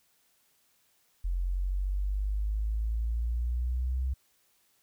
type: exponential sweep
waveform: sine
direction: up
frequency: 43.65 to 65.41 Hz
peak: -27 dBFS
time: 1.24-4.14 s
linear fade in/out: 10 ms
effects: white hiss -69 dBFS RMS until 4.82 s